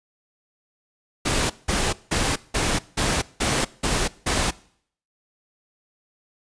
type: noise bursts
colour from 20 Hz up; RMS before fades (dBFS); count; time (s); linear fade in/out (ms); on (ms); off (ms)
pink; -22; 8; 1.25-4.51; 10; 250; 180
effects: noise-tail reverb RT60 0.6 s tail -21 dB re dry + resampled to 22050 Hz